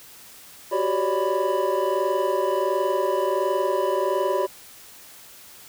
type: tone cluster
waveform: triangle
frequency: 370.4 / 391.8 / 554 / 594 / 991 Hz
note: F#4 / G4 / C#5 / D5 / B5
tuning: +2 / -1 / -1 / +20 / +6 cents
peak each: -25 dBFS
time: 0.71-4.47 s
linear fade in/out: 20 ms
effects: white hiss -46 dBFS RMS until 5.68 s